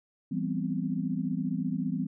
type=chord; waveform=sine; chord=C major seventh; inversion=first; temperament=equal with one note detuned; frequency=167.02 / 196 / 246.9 / 261.6 Hz; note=E3 / G3 / B3 / C4; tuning=+23 / 0 / 0 / 0 cents; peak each=-33 / -33 / -34 / -34 dBFS; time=0.31-2.07 s; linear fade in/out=10 ms; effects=none